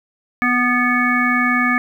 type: harmonic tone with a mistuned harmonic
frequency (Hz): 246.9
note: B3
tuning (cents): 0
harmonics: 1 / 3 / 5 / 7 / 9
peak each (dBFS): -19 / -27 / -20 / -19 / -20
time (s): 0.42-1.78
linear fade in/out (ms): 0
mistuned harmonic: 5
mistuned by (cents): -15
effects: 8-bit